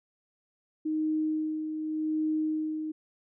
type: tone with tremolo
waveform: sine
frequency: 311.1 Hz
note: D#4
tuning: in tune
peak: -25 dBFS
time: 0.85-2.92 s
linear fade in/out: 10 ms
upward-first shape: sine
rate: 0.86 Hz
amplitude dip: 50%
effects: none